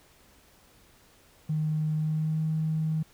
triangle tone with pitch glide, 154.7 to 157.59 Hz, D#3 to D#3, -10 to +22 cents, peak -21 dBFS, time 1.49-3.03 s, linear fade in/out 10 ms, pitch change +32 cents, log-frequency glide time 1.96-2.42 s, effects tanh soft clip ceiling -23 dBFS + pink hiss -59 dBFS RMS until 3.13 s

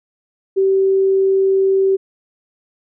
sine tone, 385.9 Hz, G4, 27 cents flat, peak -11 dBFS, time 0.56-1.97 s, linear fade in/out 20 ms, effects none

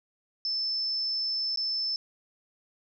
sine tone with dropouts, 5274 Hz, E8, in tune, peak -27 dBFS, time 0.45-1.96 s, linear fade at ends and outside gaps 1 ms, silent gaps 1.56-1.573 s, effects none

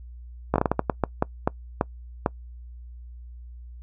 slowing click train, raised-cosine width 1 ms, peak -6 dBFS, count 13, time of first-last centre 0.54-2.261 s, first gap 18 ms, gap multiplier 1.34, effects noise-tail reverb RT60 0.1 s tail -23 dB re dry + added 60 Hz sine -39 dBFS peak until 3.82 s

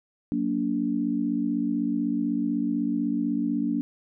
sine chord, Gb augmented, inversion none, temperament equal with one note detuned, 185 / 233.1 / 289.1 Hz, Gb3 / Bb3 / D4, 0 / 0 / -27 cents, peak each -32 / -27 / -26 dBFS, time 0.32-3.81 s, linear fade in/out 0 ms, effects none

